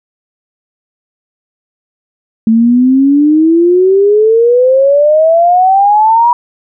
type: exponential sweep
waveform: sine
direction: up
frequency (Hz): 220 to 971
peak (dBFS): -4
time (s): 2.47-6.33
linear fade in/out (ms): 2
effects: none